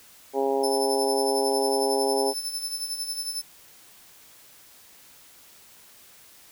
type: harmonic tone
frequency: 136.2 Hz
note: C#3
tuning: 30 cents flat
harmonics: 2 / 3 / 4 / 5 / 6 / 7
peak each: -32 / -24 / -29 / -33 / -29 / -37 dBFS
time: 0.33-2.34 s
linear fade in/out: 50 ms
type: tone with tremolo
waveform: 25% pulse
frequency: 5274 Hz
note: E8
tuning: in tune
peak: -22 dBFS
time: 0.63-3.42 s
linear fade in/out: 10 ms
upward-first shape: sine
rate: 11 Hz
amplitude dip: 60%
effects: white hiss -52 dBFS RMS until 6.51 s